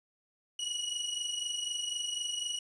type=tone pair together; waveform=sawtooth; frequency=2898 / 2922 Hz; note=F#7 / F#7; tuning=-37 / -22 cents; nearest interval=unison; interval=15 cents; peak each=-34 / -32 dBFS; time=0.59-2.59 s; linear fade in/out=5 ms; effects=resampled to 24000 Hz + 10-bit